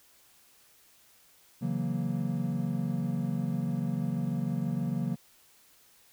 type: chord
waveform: triangle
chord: F# dominant seventh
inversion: second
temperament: equal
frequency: 138.59 / 164.81 / 185 / 233.1 Hz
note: C#3 / E3 / F#3 / A#3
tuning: 0 / 0 / 0 / 0 cents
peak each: -32 dBFS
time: 1.61-5.16 s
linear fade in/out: 20 ms
effects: white hiss -61 dBFS RMS until 6.12 s